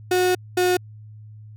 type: tone pair in turn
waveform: 35% pulse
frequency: 364.4 / 362.1 Hz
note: F#4 / F#4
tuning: -26 / -37 cents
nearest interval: unison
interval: 11 cents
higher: first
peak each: -15 dBFS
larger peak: neither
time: 0.11-0.35 / 0.57-0.77 s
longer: first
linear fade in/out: 5 ms
effects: added 107 Hz sine -39 dBFS peak until 1.56 s